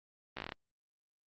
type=slowing click train; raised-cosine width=0.3 ms; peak=-22 dBFS; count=8; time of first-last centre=0.37-0.521 s; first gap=15 ms; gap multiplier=1.12; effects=low-pass 5000 Hz 12 dB/octave + Opus 32 kbps